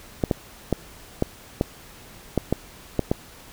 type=clicks; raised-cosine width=2 ms; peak=-6 dBFS; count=9; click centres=0.238 / 0.312 / 0.727 / 1.224 / 1.611 / 2.377 / 2.526 / 2.993 / 3.115 s; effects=pink hiss -46 dBFS RMS until 3.52 s